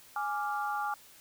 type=chord; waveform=sine; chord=D diminished; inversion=second; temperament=equal; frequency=830.6 / 1174.7 / 1396.9 Hz; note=Ab5 / D6 / F6; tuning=0 / 0 / 0 cents; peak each=-33 / -36 / -37 dBFS; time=0.16-0.94 s; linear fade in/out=2 ms; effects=white hiss -56 dBFS RMS until 1.2 s